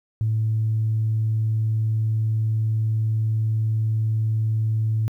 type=tone; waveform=sine; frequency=110 Hz; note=A2; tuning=in tune; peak=-18 dBFS; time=0.21-5.08 s; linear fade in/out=0 ms; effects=tanh soft clip ceiling -14 dBFS + 10-bit